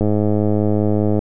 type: click train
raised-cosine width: 2 ms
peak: -5 dBFS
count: 125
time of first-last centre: 0.01-1.191 s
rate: 105 Hz
effects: none